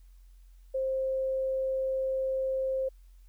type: tone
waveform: sine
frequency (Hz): 528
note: C5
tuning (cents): +16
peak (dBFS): -27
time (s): 0.74-2.89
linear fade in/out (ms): 10
effects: added 44 Hz sine -51 dBFS peak until 3.28 s + white hiss -72 dBFS RMS until 3.28 s